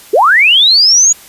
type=linear sweep; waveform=sine; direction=up; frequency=349.2 to 6850 Hz; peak=-4 dBFS; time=0.13-1.13 s; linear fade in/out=10 ms; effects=white hiss -37 dBFS RMS until 1.28 s + resampled to 32000 Hz